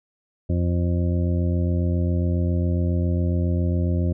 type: harmonic tone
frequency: 87.31 Hz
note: F2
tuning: in tune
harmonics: 1 / 2 / 3 / 4 / 6 / 7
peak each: -20 / -26 / -30 / -32 / -36 / -37 dBFS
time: 0.49-4.13 s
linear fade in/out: 10 ms
effects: none